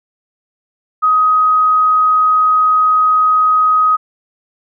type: tone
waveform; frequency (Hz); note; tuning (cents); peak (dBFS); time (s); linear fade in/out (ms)
sine; 1258; D#6; +19; -8; 1.02-3.97; 20
effects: none